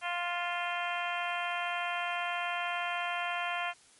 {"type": "harmonic tone with a mistuned harmonic", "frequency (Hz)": 350, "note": "F4", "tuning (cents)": 4, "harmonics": [2, 3, 4, 5, 6, 7, 8, 9], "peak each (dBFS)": [-36, -38, -39, -40, -41, -41, -42, -43], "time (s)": [0.01, 3.74], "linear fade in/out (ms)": 50, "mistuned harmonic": 8, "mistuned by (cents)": -48, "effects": ["white hiss -60 dBFS RMS until 3.99 s", "MP3 48 kbps"]}